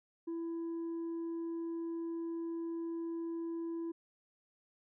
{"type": "tone with tanh clipping", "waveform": "triangle", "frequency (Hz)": 333.2, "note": "E4", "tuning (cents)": 19, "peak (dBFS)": -37, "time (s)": [0.27, 3.92], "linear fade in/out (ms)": 10, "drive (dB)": 7, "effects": []}